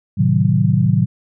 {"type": "chord", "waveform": "sine", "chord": "A diminished seventh", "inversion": "none", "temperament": "equal with one note detuned", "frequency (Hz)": [110, 130.81, 155.56, 186.93], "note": ["A2", "C3", "Eb3", "Gb3"], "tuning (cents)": [0, 0, 0, 18], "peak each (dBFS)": -17, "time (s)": [0.17, 1.06], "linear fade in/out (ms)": 20, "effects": []}